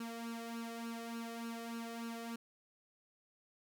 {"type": "tone with flanger", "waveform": "sawtooth", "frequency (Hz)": 231.1, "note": "A#3", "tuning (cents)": -15, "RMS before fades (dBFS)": -44, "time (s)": [0, 2.36], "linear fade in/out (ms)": 5, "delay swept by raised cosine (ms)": [0.72, 1.64], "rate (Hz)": 3.4, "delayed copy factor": 0.7, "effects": []}